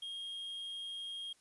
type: tone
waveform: triangle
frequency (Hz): 3244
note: G#7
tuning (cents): -41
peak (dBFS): -39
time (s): 0.02-1.33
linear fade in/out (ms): 5
effects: white hiss -69 dBFS RMS until 1.4 s + resampled to 24000 Hz